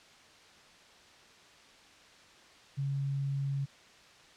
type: tone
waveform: sine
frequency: 138.59 Hz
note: C#3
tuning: in tune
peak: -30 dBFS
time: 2.77-3.66 s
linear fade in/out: 20 ms
effects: white hiss -57 dBFS RMS until 4.36 s + low-pass 5000 Hz 12 dB/octave